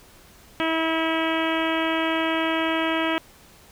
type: harmonic tone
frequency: 323.7 Hz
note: E4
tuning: 31 cents flat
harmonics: 1 / 2 / 3 / 4 / 5 / 6 / 7 / 8 / 9 / 10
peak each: -25 / -28 / -30 / -31 / -32 / -33 / -33 / -34 / -35 / -35 dBFS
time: 0.6-3.18 s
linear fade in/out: 0 ms
effects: pink hiss -51 dBFS RMS until 3.71 s